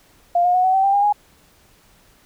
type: tone with pitch steps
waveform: sine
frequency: 698.5 / 715.7 / 733.2 / 751.2 / 769.7 / 788.6 / 807.9 / 827.8 Hz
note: F5 / F5 / F#5 / F#5 / G5 / G5 / G#5 / G#5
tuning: 0 / +42 / -16 / +26 / -32 / +10 / -48 / -6 cents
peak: -13 dBFS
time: 0.35-1.126 s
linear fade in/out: 5 ms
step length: 97 ms
effects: pink hiss -54 dBFS RMS until 2.25 s